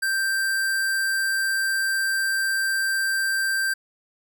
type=tone; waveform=square; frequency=1571 Hz; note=G6; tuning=3 cents sharp; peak=-22 dBFS; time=0.02-3.74 s; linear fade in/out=10 ms; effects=none